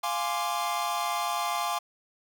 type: chord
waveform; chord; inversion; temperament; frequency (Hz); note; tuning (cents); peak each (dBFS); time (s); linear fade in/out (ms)
45% pulse; D half-diminished seventh; first; equal; 698.5 / 830.6 / 1046.5 / 1174.7; F5 / Ab5 / C6 / D6; 0 / 0 / 0 / 0; -33; 0.03-1.79; 10
effects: none